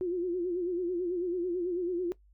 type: tone with vibrato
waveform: sine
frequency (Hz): 355.1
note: F4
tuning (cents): +29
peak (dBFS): -28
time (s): 0.01-2.12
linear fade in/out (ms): 0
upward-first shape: sine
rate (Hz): 9.1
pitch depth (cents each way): 78
effects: noise-tail reverb RT60 0.1 s tail -18 dB re dry + added 50 Hz sine -58 dBFS peak until 2.33 s